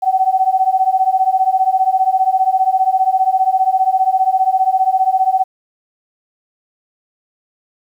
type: beating tone pair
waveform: sine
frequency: 750 / 765 Hz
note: F#5 / G5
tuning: +23 / -42 cents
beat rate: 15 Hz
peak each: -14 dBFS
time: 0.02-5.44 s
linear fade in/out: 20 ms
effects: 8-bit